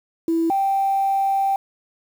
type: tone pair in turn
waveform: sine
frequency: 330 / 783 Hz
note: E4 / G5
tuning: +2 / -2 cents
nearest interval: octave + minor third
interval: 1496 cents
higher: second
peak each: -16 dBFS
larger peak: neither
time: 0.28-0.5 / 0.5-1.56 s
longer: second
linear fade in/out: 2 ms
effects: tanh soft clip ceiling -12 dBFS + 7-bit